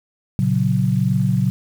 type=chord; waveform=sine; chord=F# major; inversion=first; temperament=equal; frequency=116.54 / 138.59 / 185 Hz; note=A#2 / C#3 / F#3; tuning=0 / 0 / 0 cents; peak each=-20 / -19 / -19 dBFS; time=0.39-1.5 s; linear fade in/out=0 ms; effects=7-bit